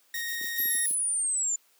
sawtooth tone, 1864.7 Hz, A#6, in tune, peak -28 dBFS, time 0.14-0.86 s, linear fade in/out 2 ms
violet noise with tremolo, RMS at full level -38 dBFS, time 0.14-0.95 s, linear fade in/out 10 ms, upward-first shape square, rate 7.1 Hz, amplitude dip 45%
clicks, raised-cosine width 3 ms, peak -30 dBFS, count 6, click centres 0.413 / 0.443 / 0.601 / 0.656 / 0.751 / 0.91 s
sine linear sweep, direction down, 11840 to 7040 Hz, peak -25 dBFS, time 0.58-1.56 s, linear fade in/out 5 ms
effects white hiss -64 dBFS RMS until 1.79 s + high-pass 300 Hz 12 dB/octave

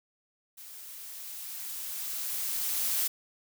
blue noise with level ramp, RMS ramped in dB -47 to -28 dBFS, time 0.57-3.08 s, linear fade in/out 10 ms, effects none

